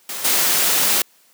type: noise with level steps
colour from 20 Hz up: white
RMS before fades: -28 / -17 dBFS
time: 0.09-1.02 s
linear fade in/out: 2 ms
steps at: 0.24 s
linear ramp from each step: 10 ms
effects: white hiss -55 dBFS RMS until 1.33 s + high-pass 200 Hz 12 dB/octave